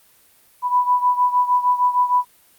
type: beating tone pair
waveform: sine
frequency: 987.8 / 994.3 Hz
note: B5 / B5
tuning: 0 / +11 cents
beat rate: 6.5 Hz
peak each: -16 / -20 dBFS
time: 0.62-2.25 s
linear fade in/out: 50 ms
effects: white hiss -54 dBFS RMS until 2.58 s + Opus 32 kbps